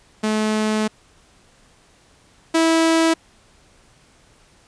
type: tone pair in turn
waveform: sawtooth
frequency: 215.5 / 326.4 Hz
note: A3 / E4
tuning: -36 / -17 cents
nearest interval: perfect fifth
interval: 719 cents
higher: second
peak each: -14 / -10 dBFS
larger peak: second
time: 0.23-0.88 / 2.54-3.14 s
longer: first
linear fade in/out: 10 ms
effects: pink hiss -54 dBFS RMS until 4.67 s + resampled to 22050 Hz